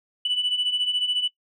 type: beating tone pair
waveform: sine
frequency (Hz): 2960 / 2974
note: F#7 / F#7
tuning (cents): 0 / +8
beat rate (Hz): 14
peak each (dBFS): -26 / -22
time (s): 0.25-1.28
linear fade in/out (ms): 5
effects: noise-tail reverb RT60 0.1 s tail -21 dB re dry + tanh soft clip ceiling -17 dBFS